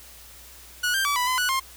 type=tone with pitch steps; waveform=sawtooth; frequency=1463 / 1580 / 1148 / 989 / 1018 / 1475 / 1061 Hz; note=F#6 / G6 / D6 / B5 / C6 / F#6 / C6; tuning=-20 / +13 / -40 / +2 / -48 / -6 / +24 cents; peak=-18 dBFS; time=0.83-1.6 s; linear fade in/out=10 ms; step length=110 ms; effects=added 60 Hz sine -51 dBFS peak until 1.76 s + white hiss -47 dBFS RMS until 1.76 s